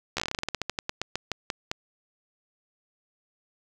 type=slowing click train; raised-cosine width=0.2 ms; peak=-11 dBFS; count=22; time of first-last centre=0.17-1.715 s; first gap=13 ms; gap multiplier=1.15; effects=none